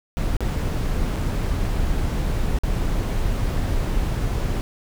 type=noise with dropouts; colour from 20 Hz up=brown; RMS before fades=-22 dBFS; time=0.17-4.61 s; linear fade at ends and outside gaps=0 ms; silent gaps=0.367-0.406 / 1.159-1.165 / 2.587-2.635 s; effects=none